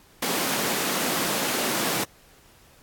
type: high-pass noise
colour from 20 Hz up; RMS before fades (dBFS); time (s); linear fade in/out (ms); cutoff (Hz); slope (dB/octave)
pink; -26; 0.22-2.04; 5; 180; 24
effects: pink hiss -55 dBFS RMS until 2.82 s + AAC 64 kbps